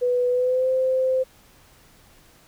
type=tone with pitch glide; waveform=sine; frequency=493.9 to 519.1 Hz; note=B4 to C5; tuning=0 to -14 cents; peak=-18 dBFS; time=0.01-1.24 s; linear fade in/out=20 ms; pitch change=+86 cents; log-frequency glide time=0.3-0.69 s; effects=pink hiss -54 dBFS RMS until 2.47 s